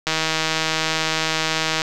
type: click train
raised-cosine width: 0.2 ms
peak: -3 dBFS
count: 279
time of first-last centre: 0.07-1.818 s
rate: 159 Hz
effects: none